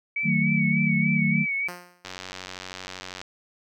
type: tone with vibrato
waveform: sine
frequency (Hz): 2263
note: C#7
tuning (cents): +35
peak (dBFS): -24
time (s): 0.16-1.68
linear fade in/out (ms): 5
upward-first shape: sine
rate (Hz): 3.4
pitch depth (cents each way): 49
type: chord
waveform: sine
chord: D# diminished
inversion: none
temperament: just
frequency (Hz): 155.56 / 186.68 / 224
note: D#3 / F#3 / A3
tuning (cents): 0 / +16 / +31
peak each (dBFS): -25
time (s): 0.23-1.46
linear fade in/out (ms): 50
type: tone with exponential decay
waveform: 5% pulse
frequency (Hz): 177.4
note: F3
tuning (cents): +27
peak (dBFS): -21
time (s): 1.68-2.11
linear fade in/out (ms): 2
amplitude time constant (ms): 93
type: click train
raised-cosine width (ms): 0.2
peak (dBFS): -18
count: 109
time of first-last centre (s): 2.05-3.215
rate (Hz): 92.7
effects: none